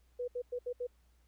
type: tone bursts at uneven times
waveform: sine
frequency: 491 Hz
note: B4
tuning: 10 cents flat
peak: -34 dBFS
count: 5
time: 0.19-0.28 / 0.35-0.42 / 0.52-0.59 / 0.66-0.73 / 0.8-0.87 s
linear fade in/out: 10 ms
effects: added 60 Hz sine -65 dBFS peak until 1.27 s + pink hiss -75 dBFS RMS until 1.27 s